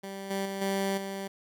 15% pulse tone with level steps, 195.3 Hz, G3, 6 cents flat, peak -31 / -23 / -27 / -21 / -28 dBFS, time 0.03-1.28 s, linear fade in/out 10 ms, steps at 0.3 / 0.45 / 0.61 / 0.97 s, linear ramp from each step 10 ms, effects none

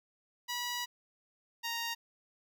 10% pulse tone pair in turn, 972 / 931.7 Hz, B5 / A#5, -28 / -1 cents, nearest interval minor second, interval 73 cents, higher first, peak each -26 dBFS, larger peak neither, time 0.48-0.86 / 1.63-1.95 s, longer first, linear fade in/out 20 ms, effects none

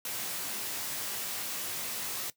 white noise with comb filter, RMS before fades -36 dBFS, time 0.05-2.3 s, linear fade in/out 2 ms, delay 18 ms, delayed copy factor +0.55, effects noise-tail reverb RT60 0.1 s tail -17 dB re dry + high-pass 100 Hz 12 dB/octave

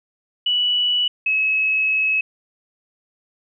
sine tone pair in turn, 2951 / 2574 Hz, F#7 / E7, -5 / -42 cents, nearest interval major second, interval 237 cents, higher first, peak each -16 dBFS, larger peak neither, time 0.46-1.08 / 1.26-2.21 s, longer second, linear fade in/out 5 ms, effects none

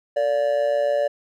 triangle tone with amplitude modulation, 578 Hz, D5, 28 cents flat, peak -13 dBFS, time 0.16-1.08 s, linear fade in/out 10 ms, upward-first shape sine, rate 127 Hz, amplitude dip 70%, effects none

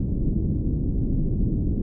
pink low-pass noise, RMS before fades -23 dBFS, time 0-1.82 s, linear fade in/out 5 ms, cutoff 300 Hz, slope 24 dB/octave, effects none

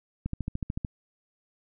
click train, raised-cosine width 5 ms, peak -18 dBFS, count 9, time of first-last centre 0.26-0.848 s, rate 13.6 Hz, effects none

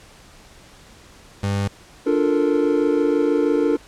30% pulse tone, 100 Hz, G2, 35 cents sharp, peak -17 dBFS, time 1.43-1.68 s, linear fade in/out 5 ms
triangle chord, Bb major seventh, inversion first, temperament equal, 293.7 / 349.2 / 440 / 466.2 Hz, D4 / F4 / A4 / Bb4, 0 / 0 / 0 / 0 cents, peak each -18 / -21 / -20 / -20 dBFS, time 2.06-3.77 s, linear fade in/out 10 ms
effects pink hiss -47 dBFS RMS until 3.87 s + low-pass 9000 Hz 12 dB/octave

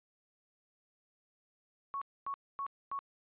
sine tone bursts, 1108.7 Hz, C#6, in tune, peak -35 dBFS, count 4, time 1.94-2.99 s, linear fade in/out 0 ms, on 75 ms, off 250 ms, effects resampled to 8000 Hz

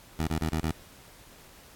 15% pulse tone bursts, 79.4 Hz, D#2, 36 cents sharp, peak -20 dBFS, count 5, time 0.19-0.716 s, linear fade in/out 5 ms, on 86 ms, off 24 ms, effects pink hiss -53 dBFS RMS until 1.75 s + AAC 64 kbps

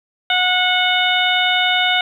harmonic tone with a mistuned harmonic, 730 Hz, F#5, 24 cents flat, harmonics 1 / 2 / 3 / 4 / 5, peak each -20 / -20 / -20 / -20 / -20 dBFS, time 0.3-2.01 s, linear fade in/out 2 ms, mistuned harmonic 4, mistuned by +24 cents, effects 8-bit

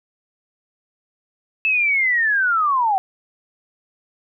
sine linear sweep, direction down, 2634 to 740 Hz, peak -15 dBFS, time 1.65-2.98 s, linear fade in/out 0 ms, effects none

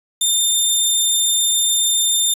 15% pulse tone, 3607 Hz, A7, 42 cents sharp, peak -7 dBFS, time 0.21-2.34 s, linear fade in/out 5 ms, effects resampled to 32000 Hz

